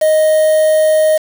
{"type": "tone with quantisation", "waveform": "triangle", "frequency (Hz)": 622.3, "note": "D#5", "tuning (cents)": 0, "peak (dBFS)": -6, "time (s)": [0.01, 1.18], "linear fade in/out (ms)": 10, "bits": 4, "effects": []}